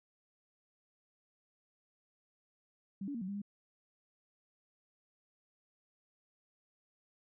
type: tone with pitch steps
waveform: sine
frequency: 195.8 / 285 / 232.4 / 185.9 / 200.3 / 203.2 Hz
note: G3 / C#4 / A#3 / F#3 / G3 / G#3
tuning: -2 / +48 / -5 / +8 / +38 / -38 cents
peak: -37 dBFS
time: 3.01-3.418 s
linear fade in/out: 5 ms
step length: 68 ms
effects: none